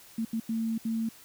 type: tone bursts at uneven times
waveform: sine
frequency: 224.9 Hz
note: A3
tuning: 38 cents sharp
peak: -27 dBFS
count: 4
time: 0.18-0.25 / 0.33-0.4 / 0.49-0.78 / 0.85-1.09 s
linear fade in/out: 5 ms
effects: white hiss -53 dBFS RMS until 1.24 s